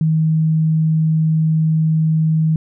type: tone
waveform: sine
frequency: 158.5 Hz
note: D#3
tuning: 32 cents sharp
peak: -12 dBFS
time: 0.01-2.56 s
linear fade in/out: 2 ms
effects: none